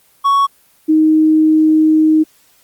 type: tone pair in turn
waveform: triangle / sine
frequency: 1114 / 312.6 Hz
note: C#6 / D#4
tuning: +8 / +8 cents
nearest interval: octave + minor seventh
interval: 2200 cents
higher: first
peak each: -7 dBFS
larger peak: neither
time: 0.24-0.47 / 0.88-2.24 s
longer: second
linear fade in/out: 20 ms
effects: white hiss -52 dBFS RMS until 2.63 s + Opus 24 kbps